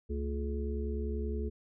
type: harmonic tone with a mistuned harmonic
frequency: 70.6 Hz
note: C#2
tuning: 32 cents sharp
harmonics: 1 / 3 / 5 / 6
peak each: -33 / -40 / -43 / -40 dBFS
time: 0.09-1.5 s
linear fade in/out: 20 ms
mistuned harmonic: 3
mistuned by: +92 cents
effects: none